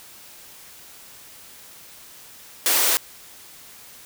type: high-pass noise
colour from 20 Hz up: white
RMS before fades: -19 dBFS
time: 2.66-2.97 s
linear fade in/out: 0 ms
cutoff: 290 Hz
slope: 48 dB/octave
effects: white hiss -45 dBFS RMS until 4.05 s